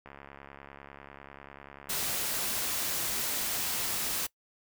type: click train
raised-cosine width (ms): 0.5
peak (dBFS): -31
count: 168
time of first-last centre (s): 0.06-2.442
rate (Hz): 70.1
type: noise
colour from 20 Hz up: white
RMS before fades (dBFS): -32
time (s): 1.89-4.27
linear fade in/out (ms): 10
effects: noise-tail reverb RT60 0.1 s tail -22 dB re dry